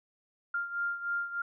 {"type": "beating tone pair", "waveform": "sine", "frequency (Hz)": [1396.9, 1400.2], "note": ["F6", "F6"], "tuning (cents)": [0, 4], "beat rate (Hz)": 3.3, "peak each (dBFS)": [-32, -37], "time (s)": [0.54, 1.42], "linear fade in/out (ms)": 5, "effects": []}